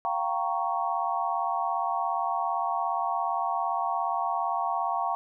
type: chord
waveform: sine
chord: G half-diminished seventh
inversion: third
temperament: equal with one note detuned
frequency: 698.5 / 775.9 / 932.3 / 1108.7 Hz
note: F5 / G5 / Bb5 / Db6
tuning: 0 / -18 / 0 / 0 cents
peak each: -31 dBFS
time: 0.05-5.15 s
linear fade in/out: 0 ms
effects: none